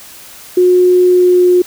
sine tone with pitch glide, 361.9 to 359.2 Hz, F#4 to F4, -38 to +49 cents, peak -5 dBFS, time 0.57-1.62 s, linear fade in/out 5 ms, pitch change -13 cents, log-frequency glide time 1.07-1.46 s, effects white hiss -35 dBFS RMS until 1.66 s

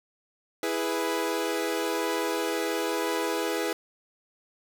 sawtooth chord, E major, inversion none, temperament equal, 329.6 / 415.3 / 493.9 Hz, E4 / G#4 / B4, 0 / 0 / 0 cents, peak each -27 dBFS, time 0.63-3.73 s, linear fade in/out 2 ms, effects none

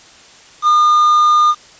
triangle tone with quantisation, 1214 Hz, D#6, 43 cents flat, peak -6 dBFS, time 0.62-1.55 s, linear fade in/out 50 ms, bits 5, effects white hiss -42 dBFS RMS until 1.79 s + resampled to 16000 Hz

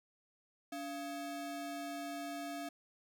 square ring-modulated tone, 487.5 Hz, B4, 23 cents flat, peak -38 dBFS, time 0.72-2.69 s, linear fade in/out 5 ms, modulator 201 Hz, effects none

